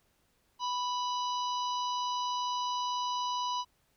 harmonic tone, 987.8 Hz, B5, in tune, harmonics 1 / 3 / 4 / 5 / 6, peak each -31 / -41 / -43 / -45 / -47 dBFS, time 0.59-3.65 s, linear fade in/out 50 ms, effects pink hiss -72 dBFS RMS until 3.96 s

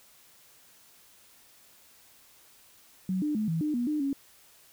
sine tone with pitch steps, 186.9 / 299.3 / 214.8 / 162.9 / 302.4 / 241.4 / 302.1 / 276.8 Hz, F#3 / D4 / A3 / E3 / D#4 / B3 / D4 / C#4, +18 / +33 / -41 / -20 / -49 / -39 / +49 / -2 cents, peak -26 dBFS, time 3.09-4.13 s, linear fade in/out 2 ms, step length 130 ms, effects white hiss -58 dBFS RMS until 4.72 s

